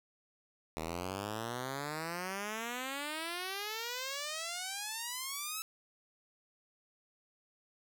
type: exponential sweep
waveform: 5% pulse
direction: up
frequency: 77.6 to 1318.5 Hz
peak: -26 dBFS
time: 0.77-5.62 s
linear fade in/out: 0 ms
effects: none